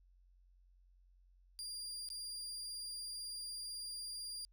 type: tone with dropouts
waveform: 30% pulse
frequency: 4794 Hz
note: D8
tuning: 35 cents sharp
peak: -40 dBFS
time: 1.59-4.45 s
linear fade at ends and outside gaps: 0 ms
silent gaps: 2.088-2.102 s
effects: added 45 Hz sine -64 dBFS peak until 4.52 s